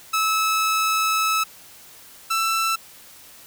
sawtooth tone pair in turn, 1300 / 1331.2 Hz, E6 / E6, -24 / +17 cents, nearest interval unison, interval 41 cents, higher second, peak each -15 / -16 dBFS, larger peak first, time 0.13-1.44 / 2.3-2.76 s, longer first, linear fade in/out 10 ms, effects white hiss -46 dBFS RMS until 3.46 s

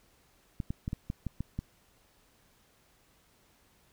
clicks, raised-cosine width 5 ms, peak -21 dBFS, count 8, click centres 0.602 / 0.705 / 0.879 / 0.931 / 1.101 / 1.267 / 1.406 / 1.59 s, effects pink hiss -66 dBFS RMS until 3.92 s

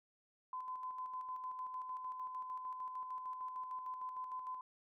sine tone with tremolo, 1019 Hz, C6, 46 cents flat, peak -40 dBFS, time 0.53-4.61 s, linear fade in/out 2 ms, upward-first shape square, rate 6.6 Hz, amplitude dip 40%, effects none

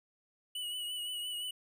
square tone with vibrato, 2940 Hz, F#7, 12 cents flat, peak -37 dBFS, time 0.55-1.51 s, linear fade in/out 5 ms, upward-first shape triangle, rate 5.8 Hz, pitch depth 44 cents each way, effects none

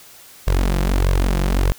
sawtooth tone with flanger, 46 Hz, F#1, 9 cents flat, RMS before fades -17 dBFS, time 0.47-1.72 s, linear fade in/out 0 ms, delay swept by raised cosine 1.8 to 5.9 ms, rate 1.6 Hz, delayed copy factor +0.8, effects white hiss -44 dBFS RMS until 1.78 s

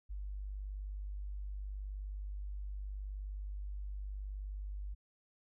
sine tone, 49.59 Hz, G1, 21 cents sharp, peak -39 dBFS, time 0.09-4.95 s, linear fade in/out 20 ms, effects none

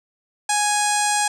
sawtooth tone with low-pass filter, 830.6 Hz, G#5, in tune, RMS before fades -20 dBFS, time 0.49-1.28 s, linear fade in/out 5 ms, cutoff 8100 Hz, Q 5.4, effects none

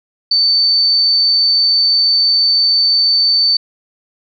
sine tone, 4543 Hz, C#8, 42 cents sharp, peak -9 dBFS, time 0.31-3.57 s, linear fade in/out 5 ms, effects none

